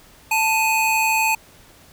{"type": "tone pair together", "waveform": "square", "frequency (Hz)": [883.9, 2500], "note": ["A5", "D#7"], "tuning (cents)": [8, 8], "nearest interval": "octave + tritone", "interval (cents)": 1800, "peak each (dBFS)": -20, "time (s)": [0.31, 1.35], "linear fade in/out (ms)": 5, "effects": ["pink hiss -49 dBFS RMS until 1.92 s"]}